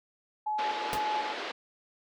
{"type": "tone with tremolo", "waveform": "sine", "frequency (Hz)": 852, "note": "G#5", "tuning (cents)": 44, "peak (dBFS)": -28, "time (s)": [0.46, 1.33], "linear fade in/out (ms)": 10, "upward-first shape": "square", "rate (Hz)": 2, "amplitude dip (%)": 45}
{"type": "band-pass noise", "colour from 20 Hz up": "pink", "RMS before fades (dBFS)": -37, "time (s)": [0.58, 1.52], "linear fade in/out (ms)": 10, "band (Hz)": [350, 4200], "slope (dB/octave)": 24}
{"type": "noise with exponential decay", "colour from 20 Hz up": "pink", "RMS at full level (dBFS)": -30, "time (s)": [0.93, 1.03], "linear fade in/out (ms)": 0, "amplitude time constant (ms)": 21}
{"effects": []}